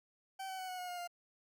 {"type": "tone with pitch steps", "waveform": "40% pulse", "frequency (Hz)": [770, 758.1, 746.4, 734.8, 723.4, 712.2, 701.2], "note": ["G5", "F#5", "F#5", "F#5", "F#5", "F5", "F5"], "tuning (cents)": [-31, 42, 15, -12, -39, 34, 7], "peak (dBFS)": -40, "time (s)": [0.39, 1.076], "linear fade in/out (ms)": 10, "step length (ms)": 98, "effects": []}